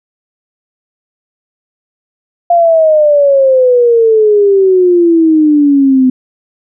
sine exponential sweep, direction down, 698.5 to 254.1 Hz, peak -4 dBFS, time 2.5-6.1 s, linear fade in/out 5 ms, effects none

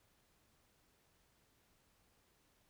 silence, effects pink hiss -74 dBFS RMS until 2.69 s

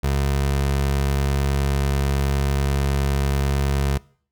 25% pulse tone, 69.3 Hz, C#2, in tune, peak -15 dBFS, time 0.03-3.98 s, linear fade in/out 10 ms, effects noise-tail reverb RT60 0.5 s tail -22 dB re dry

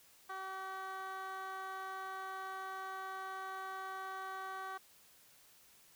15% pulse tone with band-pass filter, 381.4 Hz, G4, 47 cents flat, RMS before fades -44 dBFS, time 0.29-4.78 s, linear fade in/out 10 ms, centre 1200 Hz, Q 1.3, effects white hiss -64 dBFS RMS until 5.95 s

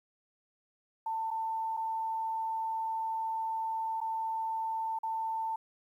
sine tone with dropouts, 893 Hz, A5, 25 cents sharp, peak -31 dBFS, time 1.06-5.56 s, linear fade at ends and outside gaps 5 ms, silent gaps 1.306-1.311 / 1.768-1.772 / 4.005-4.013 / 4.989-5.032 s, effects 11-bit

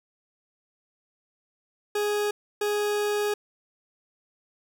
40% pulse tone bursts at uneven times, 415.3 Hz, G#4, in tune, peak -23 dBFS, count 2, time 1.95-2.31 / 2.61-3.34 s, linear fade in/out 5 ms, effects none

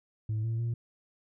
sine tone with pitch steps, 108.7 / 113.7 / 117 Hz, A2 / A#2 / A#2, -21 / -43 / +7 cents, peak -26 dBFS, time 0.29-0.74 s, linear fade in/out 5 ms, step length 150 ms, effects tanh soft clip ceiling -27 dBFS

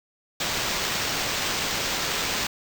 white noise with sample-and-hold, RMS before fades -27 dBFS, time 0.4-2.47 s, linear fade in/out 5 ms, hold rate 11025 Hz, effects none

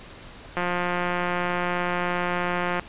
click train, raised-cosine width 0.5 ms, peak -11 dBFS, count 395, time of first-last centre 0.57-2.796 s, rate 177 Hz, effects pink hiss -44 dBFS RMS until 2.88 s + resampled to 8000 Hz

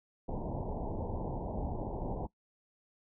pink low-pass noise, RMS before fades -37 dBFS, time 0.28-2.27 s, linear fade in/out 10 ms, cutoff 950 Hz, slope 96 dB/octave, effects noise-tail reverb RT60 0.1 s tail -20 dB re dry

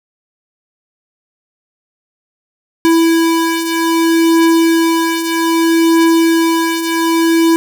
square beating tone pair, 329.6 / 330.23 Hz, E4 / E4, 0 / +3 cents, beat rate 0.63 Hz, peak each -17 / -11 dBFS, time 2.85-7.56 s, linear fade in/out 0 ms, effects none

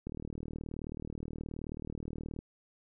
click train, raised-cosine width 3 ms, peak -27 dBFS, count 91, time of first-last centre 0.07-2.39 s, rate 38.8 Hz, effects none

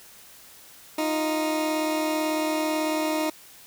20% pulse tone pair together, 311.1 / 349.2 Hz, D#4 / F4, 0 / 0 cents, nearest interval major second, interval 200 cents, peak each -19 / -29 dBFS, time 0.98-3.3 s, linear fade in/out 5 ms, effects white hiss -49 dBFS RMS until 3.66 s

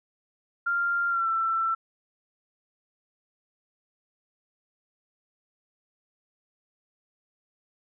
sine tone with pitch glide, 1393 to 1337.8 Hz, F6 to E6, -5 to +25 cents, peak -23 dBFS, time 0.66-1.75 s, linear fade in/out 10 ms, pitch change -70 cents, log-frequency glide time 1.09-1.27 s, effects none

